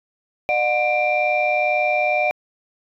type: tone cluster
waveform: sine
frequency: 605 / 727 / 2369 Hz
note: D#5 / F#5 / D7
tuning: -49 / -31 / +14 cents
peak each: -20 dBFS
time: 0.49-2.31 s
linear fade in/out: 0 ms
effects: tanh soft clip ceiling -10 dBFS